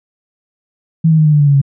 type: tone with pitch steps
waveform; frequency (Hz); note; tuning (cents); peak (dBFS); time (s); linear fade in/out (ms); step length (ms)
sine; 162.2 / 158.59 / 155.05 / 151.6 / 148.22 / 144.92 / 141.69 / 138.54; E3 / D#3 / D#3 / D#3 / D3 / D3 / C#3 / C#3; -28 / +33 / -6 / -45 / +16 / -23 / +38 / -1; -6; 1.04-1.616; 10; 72
effects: none